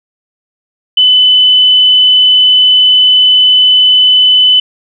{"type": "tone", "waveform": "sine", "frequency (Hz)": 3011, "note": "F#7", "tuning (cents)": 30, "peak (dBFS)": -3, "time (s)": [0.97, 4.6], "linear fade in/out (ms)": 5, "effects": []}